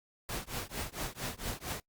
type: noise with tremolo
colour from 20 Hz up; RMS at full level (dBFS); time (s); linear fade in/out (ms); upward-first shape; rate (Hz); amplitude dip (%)
pink; -35; 0.29-1.8; 0; triangle; 4.4; 100
effects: noise-tail reverb RT60 0.1 s tail -23 dB re dry + Opus 48 kbps